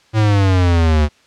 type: exponential sweep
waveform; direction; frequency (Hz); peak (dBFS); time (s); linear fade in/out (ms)
square; down; 111.1 to 73.42; -11; 0.13-1.09; 50
effects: white hiss -52 dBFS RMS until 1.26 s + low-pass 5000 Hz 12 dB/octave